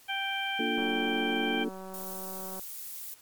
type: harmonic tone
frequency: 784 Hz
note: G5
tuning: in tune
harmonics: 1 / 2 / 3 / 4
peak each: -35 / -35 / -35 / -35 dBFS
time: 0.08-1.65 s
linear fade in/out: 20 ms
type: chord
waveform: sine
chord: Bb major seventh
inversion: none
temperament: equal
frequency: 233.1 / 293.7 / 349.2 / 440 Hz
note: Bb3 / D4 / F4 / A4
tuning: 0 / 0 / 0 / 0 cents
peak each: -33 / -34 / -36 / -35 dBFS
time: 0.59-1.69 s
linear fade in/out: 5 ms
type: click train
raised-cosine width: 1 ms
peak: -30 dBFS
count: 344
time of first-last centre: 0.78-2.595 s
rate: 189 Hz
type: noise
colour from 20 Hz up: violet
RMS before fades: -40 dBFS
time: 1.94-3.14 s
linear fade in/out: 0 ms
effects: white hiss -57 dBFS RMS until 3.21 s + MP3 96 kbps